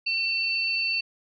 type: tone pair together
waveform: sine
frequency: 2696 / 4530 Hz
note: E7 / C#8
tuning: +38 / +37 cents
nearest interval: major sixth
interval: 899 cents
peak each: -25 / -28 dBFS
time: 0.06-1.01 s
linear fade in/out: 10 ms
effects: none